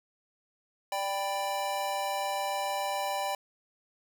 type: chord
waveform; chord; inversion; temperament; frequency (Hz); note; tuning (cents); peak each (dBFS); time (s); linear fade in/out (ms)
square; G major; second; equal with one note detuned; 587.3 / 787.6 / 987.8; D5 / G5 / B5; 0 / +8 / 0; -36 / -33 / -37; 0.92-3.35; 2
effects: none